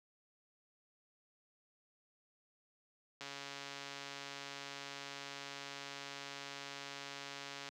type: click train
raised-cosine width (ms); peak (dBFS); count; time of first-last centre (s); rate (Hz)
0.2; -28; 628; 3.21-7.689; 140
effects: high-pass 150 Hz 12 dB/octave